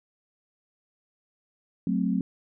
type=chord; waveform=sine; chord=F# diminished; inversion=none; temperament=equal; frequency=185 / 220 / 261.6 Hz; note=F#3 / A3 / C4; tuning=0 / 0 / 0 cents; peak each=-26 / -28 / -28 dBFS; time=1.87-2.21 s; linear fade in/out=2 ms; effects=none